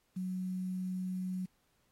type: tone with quantisation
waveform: sine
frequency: 184.8 Hz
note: F#3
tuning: 2 cents flat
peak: -34 dBFS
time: 0.16-1.46 s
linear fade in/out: 10 ms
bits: 10
effects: pink hiss -75 dBFS RMS until 1.91 s + AAC 48 kbps